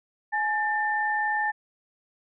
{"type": "tone pair together", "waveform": "sine", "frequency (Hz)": [844, 1788.4], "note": ["G#5", "A6"], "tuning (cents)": [28, 28], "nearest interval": "octave + minor second", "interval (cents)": 1300, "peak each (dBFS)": -26, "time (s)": [0.32, 1.52], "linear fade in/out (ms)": 20, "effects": []}